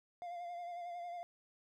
triangle tone with vibrato, 698.5 Hz, F5, in tune, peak -40 dBFS, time 0.22-1.23 s, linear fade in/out 0 ms, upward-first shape sine, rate 11 Hz, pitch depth 33 cents each way, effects none

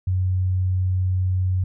sine tone, 92.5 Hz, F#2, in tune, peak -18 dBFS, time 0.07-1.64 s, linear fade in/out 5 ms, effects none

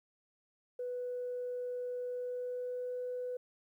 sine tone with pitch glide, 494.5 to 497.7 Hz, B4 to B4, +2 to +13 cents, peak -35 dBFS, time 0.79-3.37 s, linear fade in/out 5 ms, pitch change +11 cents, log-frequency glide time 2.03-2.97 s, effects tanh soft clip ceiling -31 dBFS + 12-bit

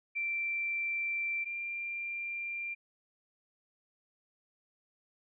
sine tone pair in turn, 2349 / 2378 Hz, D7 / D7, 0 / +21 cents, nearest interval unison, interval 21 cents, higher second, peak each -31 / -35 dBFS, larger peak first, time 0.15-1.45 / 1.45-2.75 s, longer neither, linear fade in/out 20 ms, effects none

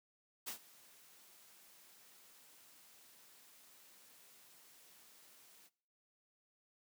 white noise with ADSR envelope, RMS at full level -42 dBFS, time 0.46-5.7 s, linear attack 21 ms, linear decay 98 ms, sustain -21 dB, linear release 44 ms, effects noise-tail reverb RT60 0.6 s tail -22 dB re dry + high-pass 150 Hz 12 dB/octave

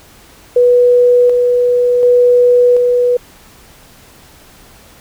sine tone with tremolo, 490 Hz, B4, 14 cents flat, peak -5 dBFS, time 0.56-3.17 s, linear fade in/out 5 ms, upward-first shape square, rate 0.68 Hz, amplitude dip 30%, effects pink hiss -42 dBFS RMS until 5 s

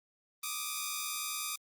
5% pulse tone pair together, 1174.7 / 1244.5 Hz, D6 / D#6, 0 / 0 cents, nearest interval minor second, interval 100 cents, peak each -26 dBFS, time 0.43-1.56 s, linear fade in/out 5 ms, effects Opus 32 kbps

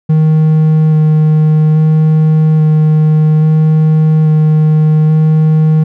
triangle tone with vibrato, 155.56 Hz, D#3, in tune, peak -3 dBFS, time 0.09-5.84 s, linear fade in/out 10 ms, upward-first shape square, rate 0.6 Hz, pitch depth 9 cents each way, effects none

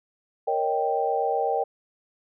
sine chord, Eb dominant seventh, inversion second, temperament equal, 466.2 / 554.4 / 622.3 / 784 Hz, Bb4 / Db5 / Eb5 / G5, 0 / 0 / 0 / 0 cents, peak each -27 / -30 / -30 / -25 dBFS, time 0.47-1.64 s, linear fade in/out 10 ms, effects none

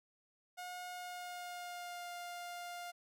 sawtooth tone with pitch glide, 720 to 702.7 Hz, F#5 to F5, -47 to +10 cents, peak -40 dBFS, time 0.57-2.92 s, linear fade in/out 20 ms, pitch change -43 cents, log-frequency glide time 0.9-2.11 s, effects none

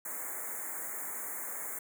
white band-stop noise, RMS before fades -39 dBFS, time 0.05-1.79 s, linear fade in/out 5 ms, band 2200 to 6700 Hz, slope 96 dB/octave, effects high-pass 300 Hz 12 dB/octave

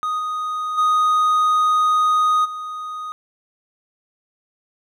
triangle tone with level steps, 1244 Hz, D#6, 1 cent flat, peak -18 / -20 / -12 / -25 dBFS, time 0.03-3.12 s, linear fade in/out 0 ms, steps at 0.18 / 0.77 / 2.44 s, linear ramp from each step 20 ms, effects none

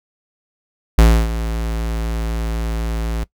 square tone with ADSR envelope, 56 Hz, A1, 31 cents sharp, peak -6 dBFS, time 0.98-3.24 s, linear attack 4 ms, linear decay 290 ms, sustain -14 dB, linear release 5 ms, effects noise-tail reverb RT60 0.1 s tail -20 dB re dry

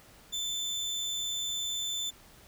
30% pulse tone, 3530 Hz, A7, 5 cents sharp, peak -29 dBFS, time 0.32-2.11 s, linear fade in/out 20 ms, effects pink hiss -56 dBFS RMS until 2.47 s

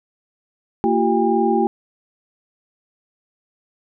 sine tone cluster, 228.2 / 343.2 / 384.9 / 806 Hz, A#3 / F4 / G4 / G5, -37 / -30 / -32 / +48 cents, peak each -20 dBFS, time 0.84-1.67 s, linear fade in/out 0 ms, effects none

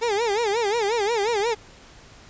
30% pulse tone with vibrato, 435.5 Hz, A4, 18 cents flat, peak -18 dBFS, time 0.01-1.55 s, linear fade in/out 20 ms, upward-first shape sine, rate 5.6 Hz, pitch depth 170 cents each way, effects pink hiss -48 dBFS RMS until 2.29 s + resampled to 16000 Hz

